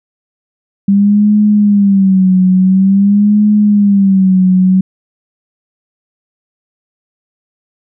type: tone with vibrato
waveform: sine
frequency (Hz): 197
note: G3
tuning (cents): +9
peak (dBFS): -5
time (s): 0.88-4.81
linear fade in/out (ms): 5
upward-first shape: sine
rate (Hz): 0.48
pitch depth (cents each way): 110
effects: none